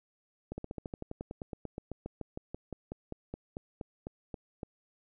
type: slowing click train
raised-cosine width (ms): 2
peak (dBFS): -25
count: 29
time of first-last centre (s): 0.52-4.632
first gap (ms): 60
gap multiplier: 1.06
effects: none